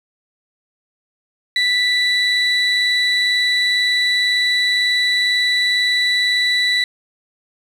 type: tone pair together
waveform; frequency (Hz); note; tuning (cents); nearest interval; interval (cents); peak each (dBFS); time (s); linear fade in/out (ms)
sine; 1975.5 / 3951; B6 / B7; 0 / 0; octave; 1200; -15; 1.56-6.84; 2
effects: tanh soft clip ceiling -10 dBFS + 7-bit